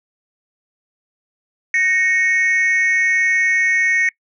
sine tone pair together, 1864.7 / 2206 Hz, A#6 / C#7, 0 / -9 cents, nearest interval minor third, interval 291 cents, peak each -14 / -14 dBFS, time 1.74-4.09 s, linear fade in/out 2 ms, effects noise-tail reverb RT60 0.1 s tail -24 dB re dry + tanh soft clip ceiling -10 dBFS

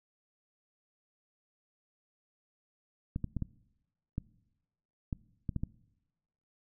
clicks, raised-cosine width 5 ms, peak -21 dBFS, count 9, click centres 3.161 / 3.243 / 3.367 / 3.423 / 4.181 / 5.128 / 5.492 / 5.563 / 5.635 s, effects noise-tail reverb RT60 1.0 s tail -22 dB re dry

